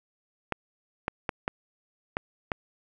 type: clicks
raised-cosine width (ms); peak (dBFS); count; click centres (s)
0.5; -12; 6; 0.523 / 1.081 / 1.292 / 1.479 / 2.169 / 2.518
effects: none